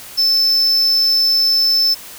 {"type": "tone", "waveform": "triangle", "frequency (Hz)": 5274, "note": "E8", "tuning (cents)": 0, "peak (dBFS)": -10, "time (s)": [0.17, 1.95], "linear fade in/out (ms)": 20, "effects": ["white hiss -35 dBFS RMS until 2.18 s"]}